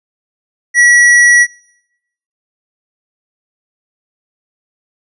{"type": "tone with tanh clipping", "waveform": "sine", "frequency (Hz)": 1932, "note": "B6", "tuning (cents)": -39, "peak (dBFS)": -6, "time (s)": [0.74, 1.47], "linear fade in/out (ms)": 50, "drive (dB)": 15, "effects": ["noise-tail reverb RT60 0.9 s tail -25 dB re dry", "resampled to 24000 Hz"]}